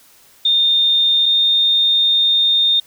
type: tone pair in turn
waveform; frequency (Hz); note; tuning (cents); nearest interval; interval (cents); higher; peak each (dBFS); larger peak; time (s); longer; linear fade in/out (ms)
sine; 3637 / 3650; A#7 / A#7; -43 / -37; unison; 6; second; -11; neither; 0.45-1.26 / 1.26-2.8; second; 5
effects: white hiss -49 dBFS RMS until 2.86 s